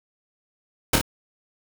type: noise with echo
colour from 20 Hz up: pink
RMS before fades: -17 dBFS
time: 0.93-0.96 s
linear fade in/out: 5 ms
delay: 27 ms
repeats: 2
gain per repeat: -4 dB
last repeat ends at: 1.014 s
effects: none